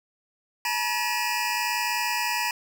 25% pulse tone cluster, 859 / 960 / 2425 / 2620 Hz, A5 / B5 / D#7 / E7, -42 / -49 / -45 / -11 cents, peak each -28 / -24 / -27 / -28 dBFS, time 0.65-2.51 s, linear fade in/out 2 ms, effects none

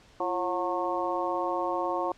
harmonic tone with a mistuned harmonic, 181.6 Hz, F#3, 32 cents flat, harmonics 2 / 3 / 4 / 5 / 6, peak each -33 / -33 / -33 / -33 / -33 dBFS, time 0.2-2.12 s, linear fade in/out 2 ms, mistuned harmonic 2, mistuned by -92 cents, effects pink hiss -57 dBFS RMS until 2.17 s + low-pass 6000 Hz 12 dB/octave

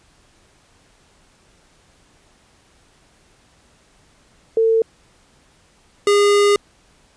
sine / square tone pair in turn, 450 / 408 Hz, A4 / G#4, +39 / -31 cents, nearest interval major second, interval 170 cents, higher first, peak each -12 dBFS, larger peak neither, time 4.57-4.82 / 6.07-6.56 s, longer second, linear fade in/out 2 ms, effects pink hiss -55 dBFS RMS until 7.16 s + resampled to 22050 Hz

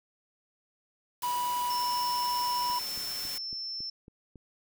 white noise, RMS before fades -40 dBFS, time 1.22-3.38 s, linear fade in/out 2 ms
harmonic tone, 979 Hz, B5, 15 cents flat, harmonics 1 / 3 / 5, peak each -28 / -45 / -50 dBFS, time 1.23-2.79 s, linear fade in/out 5 ms
sine tone, 5340 Hz, E8, 22 cents sharp, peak -34 dBFS, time 1.7-3.9 s, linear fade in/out 5 ms
click train, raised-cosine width 3 ms, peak -36 dBFS, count 7, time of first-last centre 2.7-4.357 s, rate 3.62 Hz
effects none

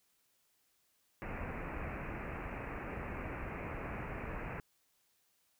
pink low-pass noise, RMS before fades -42 dBFS, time 1.22-4.6 s, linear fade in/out 0 ms, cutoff 2600 Hz, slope 96 dB/octave, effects white hiss -75 dBFS RMS until 5.59 s

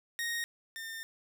sawtooth tone pair in turn, 1864.7 / 1809.5 Hz, A#6 / A6, 0 / +48 cents, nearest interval minor second, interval 52 cents, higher first, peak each -29 / -36 dBFS, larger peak first, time 0.19-0.44 / 0.76-1.03 s, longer second, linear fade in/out 0 ms, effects none

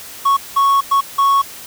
triangle tone bursts at uneven times, 1107 Hz, C#6, 3 cents flat, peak -8 dBFS, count 4, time 0.25-0.37 / 0.56-0.81 / 0.91-1.01 / 1.18-1.42 s, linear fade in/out 10 ms, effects white hiss -34 dBFS RMS until 1.66 s

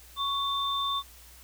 sine tone pair together, 1113 / 3570 Hz, C#6 / A7, +7 / +24 cents, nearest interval octave + minor sixth, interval 2017 cents, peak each -29 / -30 dBFS, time 0.16-1.03 s, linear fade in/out 50 ms, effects added 60 Hz sine -53 dBFS peak until 1.43 s + white hiss -53 dBFS RMS until 1.43 s

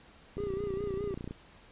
click train, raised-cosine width 3 ms, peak -26 dBFS, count 29, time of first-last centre 0.37-1.31 s, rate 29.8 Hz
triangle tone with vibrato, 397.7 Hz, G4, 25 cents sharp, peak -31 dBFS, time 0.38-1.14 s, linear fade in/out 0 ms, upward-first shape sine, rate 4.9 Hz, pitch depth 64 cents each way
effects pink hiss -57 dBFS RMS until 1.71 s + resampled to 8000 Hz

